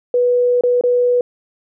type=tone with dropouts; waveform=sine; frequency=490.5 Hz; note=B4; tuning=12 cents flat; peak=-11 dBFS; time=0.14-1.21 s; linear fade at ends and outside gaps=2 ms; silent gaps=0.61-0.636 / 0.811-0.837 s; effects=none